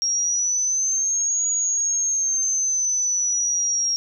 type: exponential two-way sweep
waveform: sine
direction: up then down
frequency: 5588 to 6760 to 5588 Hz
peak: -19 dBFS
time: 0.02-3.96 s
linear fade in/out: 0 ms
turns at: 1.48 s
effects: none